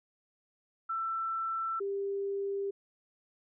sine tone pair in turn, 1335 / 396.9 Hz, E6 / G4, +22 / +22 cents, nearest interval octave + major sixth, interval 2100 cents, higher first, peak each -31 / -31 dBFS, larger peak neither, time 0.89-1.8 / 1.8-2.71 s, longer neither, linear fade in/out 10 ms, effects none

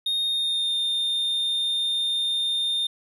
triangle tone with pitch glide, 3699 to 3633 Hz, A#7 to A#7, -14 to -45 cents, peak -21 dBFS, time 0.06-2.87 s, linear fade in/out 5 ms, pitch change -31 cents, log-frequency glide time 0.23-0.75 s, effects none

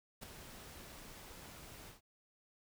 pink noise with ADSR envelope, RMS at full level -45 dBFS, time 0.21-2.01 s, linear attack 21 ms, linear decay 9 ms, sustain -8 dB, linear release 130 ms, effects none

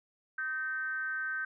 sine tone with frequency modulation, 1548 Hz, G6, 22 cents flat, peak -32 dBFS, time 0.38-1.45 s, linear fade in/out 5 ms, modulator 283 Hz, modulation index 0.48, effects none

